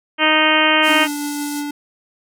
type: harmonic tone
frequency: 310.5 Hz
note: D#4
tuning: 3 cents flat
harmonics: 1 / 2 / 3 / 4 / 5 / 6 / 7 / 8 / 9 / 10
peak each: -21 / -21 / -21 / -21 / -21 / -21 / -21 / -21 / -21 / -21 dBFS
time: 0.18-1.08 s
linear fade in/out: 50 ms
type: band-pass noise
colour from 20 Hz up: white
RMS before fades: -33 dBFS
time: 0.82-1.64 s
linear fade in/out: 50 ms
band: 4100 to 12000 Hz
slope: 24 dB/octave
type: tone with tremolo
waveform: square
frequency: 291.1 Hz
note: D4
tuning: 15 cents flat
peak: -22 dBFS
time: 0.88-1.71 s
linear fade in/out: 5 ms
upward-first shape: triangle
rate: 6 Hz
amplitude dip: 25%
effects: none